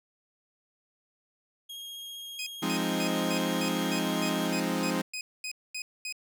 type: tone with vibrato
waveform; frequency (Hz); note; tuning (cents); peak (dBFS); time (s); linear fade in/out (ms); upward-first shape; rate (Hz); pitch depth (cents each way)
40% pulse; 3261; G#7; -32; -38; 1.69-4.48; 10; triangle; 15; 15
type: tone bursts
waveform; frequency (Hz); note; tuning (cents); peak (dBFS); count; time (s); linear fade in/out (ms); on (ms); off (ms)
20% pulse; 2504; D#7; +10; -29; 13; 2.39-6.125; 2; 75; 230
type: chord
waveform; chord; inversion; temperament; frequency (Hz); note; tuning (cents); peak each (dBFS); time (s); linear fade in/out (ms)
sawtooth; F minor seventh; none; equal; 174.61 / 207.7 / 261.6 / 311.1; F3 / Ab3 / C4 / Eb4; 0 / 0 / 0 / 0; -29; 2.62-5.02; 10
effects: none